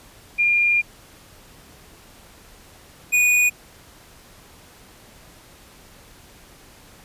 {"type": "tone pair in turn", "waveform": ["sine", "square"], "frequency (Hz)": [2407, 2466], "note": ["D7", "D#7"], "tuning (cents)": [42, -16], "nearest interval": "unison", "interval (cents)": 42, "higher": "second", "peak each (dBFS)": -15, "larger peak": "neither", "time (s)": [[0.38, 0.82], [3.12, 3.5]], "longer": "first", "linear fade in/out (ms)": 20, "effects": ["pink hiss -48 dBFS RMS until 7.04 s", "resampled to 32000 Hz"]}